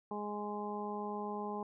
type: harmonic tone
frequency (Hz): 207.7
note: G#3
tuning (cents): 0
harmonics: 1 / 2 / 3 / 4 / 5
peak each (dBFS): -42 / -42 / -49 / -42 / -45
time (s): 0.11-1.63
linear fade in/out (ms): 2
effects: none